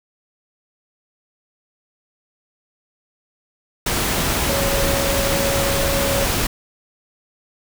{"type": "tone in noise", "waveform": "sine", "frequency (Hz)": 554.4, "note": "C#5", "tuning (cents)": 0, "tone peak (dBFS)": -22, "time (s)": [4.49, 6.25], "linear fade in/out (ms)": 5, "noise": "pink", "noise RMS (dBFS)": -20, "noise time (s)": [3.86, 6.47], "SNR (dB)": -5, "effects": []}